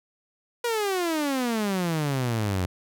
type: exponential sweep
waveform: sawtooth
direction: down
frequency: 485.2 to 87.7 Hz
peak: -20 dBFS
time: 0.64-2.66 s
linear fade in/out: 5 ms
effects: none